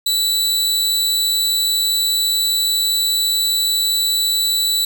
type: tone with amplitude modulation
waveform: sawtooth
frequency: 3951 Hz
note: B7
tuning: in tune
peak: -10 dBFS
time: 0.06-4.85 s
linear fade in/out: 5 ms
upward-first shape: sine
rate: 254 Hz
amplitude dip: 45%
effects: none